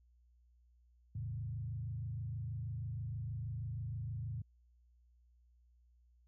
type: tone with frequency modulation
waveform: sine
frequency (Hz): 113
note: A2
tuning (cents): +47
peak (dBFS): -38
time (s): 1.15-4.42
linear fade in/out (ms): 5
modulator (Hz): 26.3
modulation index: 1.1
effects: added 60 Hz sine -65 dBFS peak until 6.27 s